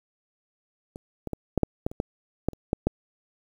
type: clicks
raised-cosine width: 2 ms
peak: -25 / -19 / -17 / -8 / -7 / -11 / -26 / -12 / -9 / -29 / -9 / -8 dBFS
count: 12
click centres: 0.959 / 1.273 / 1.333 / 1.577 / 1.633 / 1.865 / 1.915 / 2.001 / 2.486 / 2.533 / 2.731 / 2.87 s
effects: 8-bit